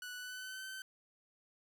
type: tone with pitch glide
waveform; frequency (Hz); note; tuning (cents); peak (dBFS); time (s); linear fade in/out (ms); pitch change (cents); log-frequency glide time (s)
sawtooth; 1480 to 1536.6; F#6 to G6; 0 to -35; -40; 0.02-0.82; 2; +65; 0.15-0.65
effects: none